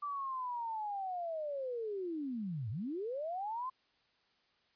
sine linear two-way sweep, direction down then up, 1174.7 to 98 to 1060 Hz, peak -36 dBFS, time 0.02-3.7 s, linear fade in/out 10 ms, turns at 2.7 s, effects white hiss -73 dBFS RMS until 4.75 s + resampled to 11025 Hz

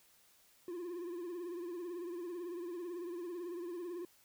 triangle tone with vibrato, 349.2 Hz, F4, in tune, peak -38 dBFS, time 0.68-4.05 s, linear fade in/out 2 ms, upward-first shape triangle, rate 18 Hz, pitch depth 92 cents each way, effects white hiss -67 dBFS RMS until 4.24 s

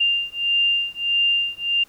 sine beating tone pair, 2794 / 2795.6 Hz, F7 / F7, 0 / +1 cents, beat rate 1.6 Hz, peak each -21 dBFS, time 0-1.84 s, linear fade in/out 10 ms, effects pink hiss -54 dBFS RMS until 1.88 s

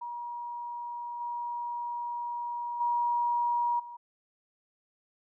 sine tone with level steps, 955 Hz, A#5, 42 cents sharp, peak -35 / -32 / -25 / -41 dBFS, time 0.01-3.97 s, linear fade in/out 10 ms, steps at 1.2 / 2.8 / 3.79 s, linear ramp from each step 10 ms, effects none

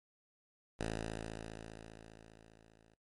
5% pulse tone with level ramp, 55 Hz, A1, in tune, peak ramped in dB -24 to -54 dBFS, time 0.79-2.95 s, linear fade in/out 10 ms, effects noise-tail reverb RT60 0.1 s tail -18 dB re dry + MP3 48 kbps

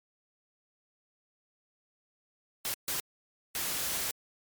white noise bursts at uneven times, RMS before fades -33 dBFS, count 3, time 2.65-2.74 / 2.88-3 / 3.55-4.11 s, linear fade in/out 0 ms, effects MP3 96 kbps

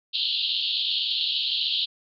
pink band-pass noise, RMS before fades -26 dBFS, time 0.13-1.86 s, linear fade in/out 20 ms, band 2900 to 4400 Hz, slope 96 dB/octave, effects none

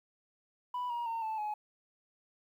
sine tone with pitch steps, 987.8 / 949.8 / 913.2 / 878 / 844.2 Hz, B5 / A#5 / A#5 / A5 / G#5, 0 / +32 / -36 / -4 / +28 cents, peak -31 dBFS, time 0.74-1.54 s, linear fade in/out 5 ms, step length 160 ms, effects tanh soft clip ceiling -32 dBFS + 11-bit

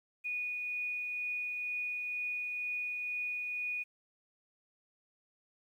sine tone with tremolo, 2465 Hz, D#7, 17 cents flat, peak -33 dBFS, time 0.24-3.84 s, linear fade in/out 20 ms, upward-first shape triangle, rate 2.1 Hz, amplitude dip 25%, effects 11-bit

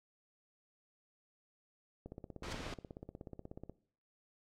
click train, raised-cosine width 2 ms, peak -33 dBFS, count 28, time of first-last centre 2.06-3.696 s, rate 16.5 Hz
pink noise, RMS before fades -44 dBFS, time 2.43-2.74 s, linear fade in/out 2 ms
white noise with exponential growth, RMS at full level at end -35 dBFS, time 2.44-2.53 s, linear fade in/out 5 ms, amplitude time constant 19 ms
effects noise-tail reverb RT60 0.5 s tail -19 dB re dry + low-pass 5000 Hz 12 dB/octave

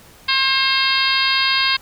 harmonic tone, 534 Hz, C5, 35 cents sharp, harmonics 2 / 3 / 4 / 5 / 6 / 7 / 8 / 9, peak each -23 / -23 / -23 / -23 / -23 / -23 / -23 / -23 dBFS, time 0.28-1.77 s, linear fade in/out 10 ms, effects pink hiss -46 dBFS RMS until 1.81 s

